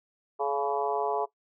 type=harmonic tone with a mistuned harmonic; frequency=141.8 Hz; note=C#3; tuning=40 cents sharp; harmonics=3 / 4 / 5 / 6 / 7 / 8; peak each=-30 / -37 / -32 / -33 / -35 / -38 dBFS; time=0.39-1.26 s; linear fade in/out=20 ms; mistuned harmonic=5; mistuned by=-40 cents; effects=noise-tail reverb RT60 0.1 s tail -17 dB re dry